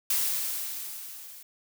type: noise with level ramp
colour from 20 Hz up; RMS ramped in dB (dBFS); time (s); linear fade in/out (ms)
blue; -25 to -47; 0.1-1.43; 5
effects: none